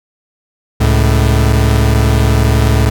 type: tone pair together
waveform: 40% pulse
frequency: 69.11 / 109.7 Hz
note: C#2 / A2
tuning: -5 / -5 cents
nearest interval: minor sixth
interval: 800 cents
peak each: -10 dBFS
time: 0.8-2.9 s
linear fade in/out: 10 ms
effects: none